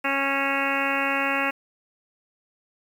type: harmonic tone with a mistuned harmonic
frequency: 275.2 Hz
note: C#4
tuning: 12 cents flat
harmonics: 1 / 2 / 3 / 4 / 5 / 6 / 7 / 8 / 9 / 10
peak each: -31 / -31 / -31 / -31 / -31 / -31 / -31 / -31 / -31 / -31 dBFS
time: 0.04-1.51 s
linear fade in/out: 10 ms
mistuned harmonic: 9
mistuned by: +29 cents
effects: 8-bit